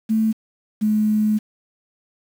sine tone pair in turn, 220 / 213.7 Hz, A3 / G#3, 0 / +50 cents, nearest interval minor second, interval 50 cents, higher first, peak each -15 dBFS, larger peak neither, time 0.09-0.33 / 0.81-1.39 s, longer second, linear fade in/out 20 ms, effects 7-bit

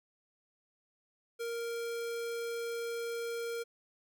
square tone, 466.2 Hz, A#4, in tune, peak -36 dBFS, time 1.39-3.64 s, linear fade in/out 20 ms, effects none

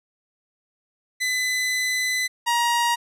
sawtooth tone pair in turn, 2010 / 946.5 Hz, B6 / A#5, +30 / +26 cents, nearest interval octave + minor second, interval 1304 cents, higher first, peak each -18 / -15 dBFS, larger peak second, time 1.2-2.28 / 2.46-2.96 s, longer first, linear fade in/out 20 ms, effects low-pass 12000 Hz 12 dB/octave

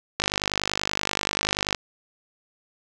click train, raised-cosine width 0.2 ms, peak -5 dBFS, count 79, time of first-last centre 0.2-1.748 s, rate 50.4 Hz, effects none

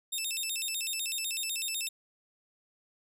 15% pulse tone with vibrato, 3121 Hz, G7, 8 cents flat, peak -25 dBFS, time 0.12-1.89 s, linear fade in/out 10 ms, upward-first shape square, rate 8 Hz, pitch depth 290 cents each way, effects none

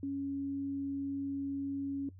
sine tone, 277.2 Hz, C#4, in tune, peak -33 dBFS, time 0.03-2.09 s, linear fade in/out 2 ms, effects noise-tail reverb RT60 0.1 s tail -17 dB re dry + added 93 Hz sine -50 dBFS peak until 2.19 s

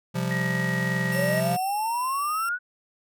square chord, C suspended fourth, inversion none, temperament just, 130.81 / 174.42 / 196.22 Hz, C3 / F3 / G3, 0 / -2 / +2 cents, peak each -30 / -28 / -34 dBFS, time 0.14-1.57 s, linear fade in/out 20 ms
sine tone, 1899 Hz, A#6, 32 cents sharp, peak -28 dBFS, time 0.31-1.4 s, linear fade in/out 0 ms
5% pulse tone with pitch glide, 2709 to 2734 Hz, E7 to F7, +47 to -37 cents, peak -27 dBFS, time 1.12-2.49 s, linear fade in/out 2 ms, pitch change +16 cents, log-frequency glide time 1.7-2.26 s
sine exponential sweep, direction up, 535 to 1500 Hz, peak -24 dBFS, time 1.14-2.59 s, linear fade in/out 50 ms
effects none

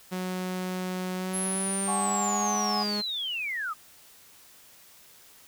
sawtooth tone with pitch glide, 183.9 to 207.6 Hz, F#3 to G#3, -10 to 0 cents, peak -26 dBFS, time 0.11-3.02 s, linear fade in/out 20 ms, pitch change +210 cents, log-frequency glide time 1.15-2.5 s
sine linear sweep, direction down, 11040 to 1174.7 Hz, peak -29 dBFS, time 1.33-3.74 s, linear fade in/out 20 ms
sine chord, F# suspended second, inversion none, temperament just, 740 / 832.5 / 1110 Hz, F#5 / G#5 / C#6, 0 / +4 / +2 cents, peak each -32 dBFS, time 1.87-2.84 s, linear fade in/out 20 ms
effects white hiss -54 dBFS RMS until 5.47 s

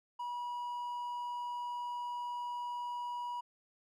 triangle tone, 969 Hz, B5, 33 cents flat, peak -35 dBFS, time 0.19-3.41 s, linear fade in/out 10 ms, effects none

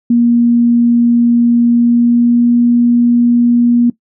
sine tone with pitch glide, 237.1 to 239.2 Hz, A#3 to A#3, +30 to +45 cents, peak -6 dBFS, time 0.1-3.9 s, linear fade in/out 5 ms, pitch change +15 cents, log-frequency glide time 1.72-2.54 s, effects noise-tail reverb RT60 0.1 s tail -18 dB re dry

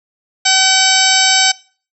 harmonic tone, 762 Hz, G5, 49 cents flat, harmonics 1 / 2 / 3 / 4 / 5 / 6 / 7 / 8 / 10, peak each -18 / -18 / -18 / -18 / -18 / -18 / -18 / -18 / -18 dBFS, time 0.45-1.52 s, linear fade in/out 10 ms, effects noise-tail reverb RT60 0.4 s tail -21 dB re dry

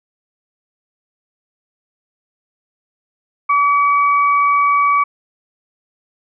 sine tone pair together, 1146.4 / 2269 Hz, D6 / C#7, -42 / +40 cents, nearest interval octave, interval 1182 cents, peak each -11 / -20 dBFS, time 3.49-5.04 s, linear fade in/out 10 ms, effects none

